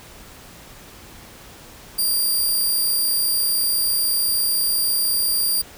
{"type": "tone", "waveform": "5% pulse", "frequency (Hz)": 4762, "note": "D8", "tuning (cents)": 23, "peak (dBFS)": -11, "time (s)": [1.98, 5.62], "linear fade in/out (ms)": 10, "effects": ["pink hiss -43 dBFS RMS until 5.77 s"]}